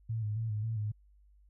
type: tone with vibrato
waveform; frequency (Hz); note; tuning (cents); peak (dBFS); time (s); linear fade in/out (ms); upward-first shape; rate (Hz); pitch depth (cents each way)
sine; 109.1; A2; -14; -31; 0.09-0.92; 10; square; 3.7; 56
effects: added 50 Hz sine -59 dBFS peak until 1.49 s